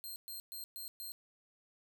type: tone bursts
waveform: 5% pulse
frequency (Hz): 4186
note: C8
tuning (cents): 0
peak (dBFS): -36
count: 5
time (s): 0.04-1.12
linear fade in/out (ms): 0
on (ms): 120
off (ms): 120
effects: none